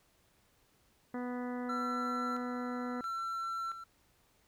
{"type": "harmonic tone", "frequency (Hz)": 246.9, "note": "B3", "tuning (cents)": 0, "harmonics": [1, 2, 3, 4, 5, 6, 7, 8], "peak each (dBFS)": [-37, -43, -47, -49, -51, -53, -54, -55], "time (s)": [1.14, 3.01], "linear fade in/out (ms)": 2}
{"type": "tone with tremolo", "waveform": "triangle", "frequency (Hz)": 1348, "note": "E6", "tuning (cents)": 38, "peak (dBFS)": -33, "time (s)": [1.69, 3.84], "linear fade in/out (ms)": 5, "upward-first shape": "square", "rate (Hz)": 0.74, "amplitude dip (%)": 65}
{"effects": ["pink hiss -70 dBFS RMS until 4.47 s"]}